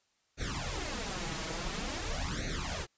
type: noise with flanger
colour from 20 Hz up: pink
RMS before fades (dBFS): -36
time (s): 0.37-2.87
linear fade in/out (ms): 50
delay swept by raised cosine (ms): 0.48 to 6.28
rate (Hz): 0.48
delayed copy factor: +0.95
effects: white hiss -74 dBFS RMS until 2.97 s + resampled to 16000 Hz